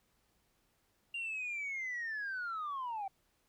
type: linear sweep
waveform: sine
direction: down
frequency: 2798 to 757 Hz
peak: -35 dBFS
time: 1.14-3.08 s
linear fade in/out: 5 ms
effects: tanh soft clip ceiling -34 dBFS + pink hiss -75 dBFS RMS until 3.48 s